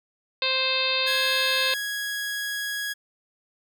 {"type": "harmonic tone", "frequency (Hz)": 523.3, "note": "C5", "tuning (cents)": 0, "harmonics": [1, 2, 3, 4, 5, 6, 7, 8, 9], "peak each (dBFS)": [-31, -33, -35, -35, -27, -36, -27, -29, -34], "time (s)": [0.42, 1.74], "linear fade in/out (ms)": 2}
{"type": "tone", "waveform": "sawtooth", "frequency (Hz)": 1661.2, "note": "G#6", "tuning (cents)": 0, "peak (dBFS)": -24, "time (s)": [1.06, 2.94], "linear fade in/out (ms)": 20}
{"effects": []}